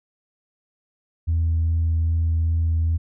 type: tone with vibrato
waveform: sine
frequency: 82 Hz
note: E2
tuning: 9 cents flat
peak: -16 dBFS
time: 1.27-2.98 s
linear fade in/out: 20 ms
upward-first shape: sine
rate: 2.5 Hz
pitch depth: 9 cents each way
effects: tanh soft clip ceiling -15 dBFS